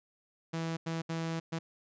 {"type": "tone bursts at uneven times", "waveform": "sawtooth", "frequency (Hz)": 164, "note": "E3", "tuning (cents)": -9, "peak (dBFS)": -29, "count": 4, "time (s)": [[0.53, 0.77], [0.86, 1.02], [1.09, 1.4], [1.52, 1.59]], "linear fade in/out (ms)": 10, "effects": ["resampled to 16000 Hz"]}